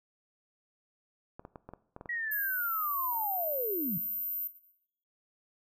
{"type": "clicks", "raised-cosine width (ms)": 1, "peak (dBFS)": -30, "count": 8, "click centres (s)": [1.395, 1.451, 1.558, 1.69, 1.736, 1.964, 2.011, 2.058]}
{"type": "linear sweep", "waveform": "sine", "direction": "down", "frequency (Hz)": [1931, 154.8], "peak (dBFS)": -32, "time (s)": [2.09, 3.98], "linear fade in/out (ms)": 5}
{"type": "tone", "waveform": "sine", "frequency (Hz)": 13590, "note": "G#9", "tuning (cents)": 39, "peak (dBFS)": -31, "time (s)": [2.31, 4.48], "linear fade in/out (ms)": 10}
{"effects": ["noise-tail reverb RT60 0.7 s tail -18 dB re dry"]}